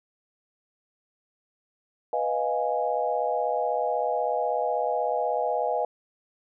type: chord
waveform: sine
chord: F half-diminished seventh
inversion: second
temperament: equal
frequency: 493.9 / 622.3 / 698.5 / 830.6 Hz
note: Cb5 / Eb5 / F5 / Ab5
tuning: 0 / 0 / 0 / 0 cents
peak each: -29 dBFS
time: 2.13-5.85 s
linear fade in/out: 2 ms
effects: none